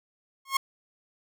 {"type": "tone with exponential growth", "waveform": "sawtooth", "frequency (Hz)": 1083, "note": "C#6", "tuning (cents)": -41, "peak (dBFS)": -15, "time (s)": [0.45, 0.57], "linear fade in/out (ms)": 5, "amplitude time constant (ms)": 25, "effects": []}